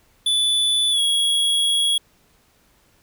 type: tone with pitch glide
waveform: square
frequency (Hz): 3477 to 3326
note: A7 to G#7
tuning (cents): -21 to +2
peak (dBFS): -17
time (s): 0.26-1.98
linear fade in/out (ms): 5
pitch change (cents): -77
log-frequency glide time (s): 0.91-1
effects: pink hiss -59 dBFS RMS until 3.02 s